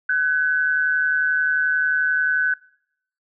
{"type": "tone pair together", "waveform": "sine", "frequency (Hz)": [1509.9, 1661.2], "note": ["F#6", "G#6"], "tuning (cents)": [35, 0], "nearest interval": "major second", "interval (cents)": 165, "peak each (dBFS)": [-18, -25], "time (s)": [0.09, 2.54], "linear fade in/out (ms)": 5, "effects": ["noise-tail reverb RT60 0.7 s tail -23 dB re dry"]}